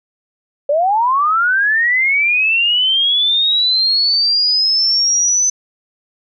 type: linear sweep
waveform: sine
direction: up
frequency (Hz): 554 to 6100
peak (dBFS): -11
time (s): 0.69-5.5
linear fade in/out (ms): 5
effects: none